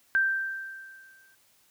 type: tone with exponential decay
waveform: sine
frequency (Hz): 1568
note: G6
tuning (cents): 0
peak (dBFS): -19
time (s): 0.15-1.35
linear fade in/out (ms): 0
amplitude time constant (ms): 260
effects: white hiss -64 dBFS RMS until 1.7 s